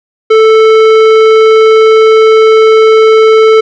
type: tone with tanh clipping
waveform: sine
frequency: 440.1 Hz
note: A4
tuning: in tune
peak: -3 dBFS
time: 0.3-3.61 s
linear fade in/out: 10 ms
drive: 15 dB
effects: none